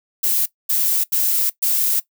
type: noise bursts at uneven times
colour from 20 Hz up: violet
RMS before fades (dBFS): -18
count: 4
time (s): 0.23-0.46 / 0.69-1.04 / 1.12-1.5 / 1.62-2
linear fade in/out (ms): 10
effects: noise-tail reverb RT60 0.1 s tail -18 dB re dry